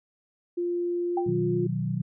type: tone with pitch glide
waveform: sine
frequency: 349.2 to 353.5 Hz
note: F4 to F4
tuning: 0 to +21 cents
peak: -25 dBFS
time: 0.57-1.67 s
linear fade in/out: 10 ms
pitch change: +21 cents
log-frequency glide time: 1.08-1.31 s
type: tone with exponential decay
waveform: sine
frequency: 784 Hz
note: G5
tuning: in tune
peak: -23 dBFS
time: 1.17-1.32 s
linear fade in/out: 5 ms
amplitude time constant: 32 ms
type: chord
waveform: sine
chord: B major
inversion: none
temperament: equal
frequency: 123.47 / 155.56 / 185 Hz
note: B2 / D#3 / F#3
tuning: 0 / 0 / 0 cents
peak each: -30 dBFS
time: 1.26-2.02 s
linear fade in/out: 10 ms
effects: none